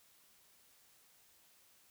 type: silence
effects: white hiss -67 dBFS RMS until 1.9 s